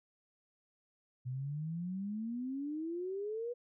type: exponential sweep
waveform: sine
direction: up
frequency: 123.47 to 491.8 Hz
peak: -36 dBFS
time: 1.25-3.54 s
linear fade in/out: 20 ms
effects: none